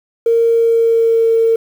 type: tone with pitch glide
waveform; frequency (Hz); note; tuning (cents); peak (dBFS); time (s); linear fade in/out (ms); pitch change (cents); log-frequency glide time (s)
triangle; 461.6 to 454.7; A#4 to A#4; -17 to -43; -5; 0.26-1.56; 5; -26; 0.47-1.31
effects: tanh soft clip ceiling -7 dBFS + 7-bit